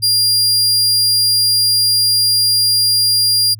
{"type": "tone", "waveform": "sawtooth", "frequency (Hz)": 4800, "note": "D8", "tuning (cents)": 37, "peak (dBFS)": -8, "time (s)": [0.02, 3.55], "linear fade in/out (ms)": 20, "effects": ["added 108 Hz sine -32 dBFS peak until 3.59 s"]}